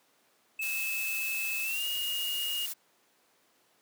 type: tone with pitch glide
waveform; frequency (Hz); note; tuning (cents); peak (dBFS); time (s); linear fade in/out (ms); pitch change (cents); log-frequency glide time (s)
triangle; 2607 to 2859; E7 to F7; -20 to +40; -30; 0.59-2.66; 5; +160; 1.63-1.85
type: noise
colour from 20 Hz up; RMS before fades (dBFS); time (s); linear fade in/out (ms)
blue; -37; 0.61-2.74; 20
effects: pink hiss -67 dBFS RMS until 3.81 s + high-pass 300 Hz 12 dB/octave